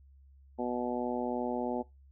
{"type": "harmonic tone", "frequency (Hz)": 122.8, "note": "B2", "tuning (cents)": -9, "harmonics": [2, 3, 4, 5, 6, 7], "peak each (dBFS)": [-35, -37, -38, -39, -40, -40], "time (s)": [0.58, 1.83], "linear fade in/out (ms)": 20, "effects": ["noise-tail reverb RT60 0.2 s tail -21 dB re dry", "added 68 Hz sine -55 dBFS peak until 2.11 s"]}